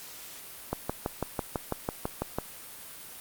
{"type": "click train", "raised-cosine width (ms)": 1, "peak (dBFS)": -14, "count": 11, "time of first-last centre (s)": [0.73, 2.386], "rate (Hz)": 6.04, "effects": ["white hiss -45 dBFS RMS until 3.2 s", "Opus 48 kbps"]}